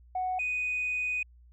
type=tone pair in turn; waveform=sine; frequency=740 / 2489 Hz; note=F#5 / D#7; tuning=0 / 0 cents; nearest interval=octave + major sixth; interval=2100 cents; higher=second; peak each=-27 dBFS; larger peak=neither; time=0.15-0.39 / 0.39-1.23 s; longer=second; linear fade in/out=5 ms; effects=tanh soft clip ceiling -24 dBFS + added 60 Hz sine -53 dBFS peak until 1.52 s